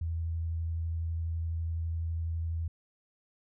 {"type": "tone with vibrato", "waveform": "sine", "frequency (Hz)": 82.41, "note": "E2", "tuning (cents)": 0, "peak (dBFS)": -30, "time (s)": [0.01, 2.68], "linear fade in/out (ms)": 5, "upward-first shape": "triangle", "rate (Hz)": 12, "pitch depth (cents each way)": 15, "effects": []}